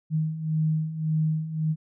sine beating tone pair, 155.56 / 157.36 Hz, D#3 / D#3, 0 / +20 cents, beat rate 1.8 Hz, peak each -29 / -24 dBFS, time 0.1-1.76 s, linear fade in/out 50 ms, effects none

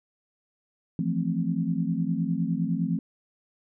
sine chord, F major seventh, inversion third, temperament equal, 164.81 / 174.61 / 220 / 261.6 Hz, E3 / F3 / A3 / C4, 0 / 0 / 0 / 0 cents, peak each -29 / -28 / -31 / -31 dBFS, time 0.99-2.99 s, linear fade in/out 2 ms, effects none

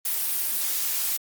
blue noise, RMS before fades -26 dBFS, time 0.05-1.17 s, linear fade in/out 5 ms, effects Opus 32 kbps

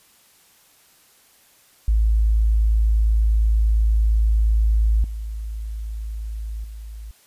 sine tone with level steps, 54.3 Hz, A1, 22 cents flat, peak -14 / -26 / -32 dBFS, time 1.88-7.11 s, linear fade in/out 0 ms, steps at 5.04 / 6.64 s, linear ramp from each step 2 ms, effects white hiss -55 dBFS RMS until 7.26 s + resampled to 32000 Hz

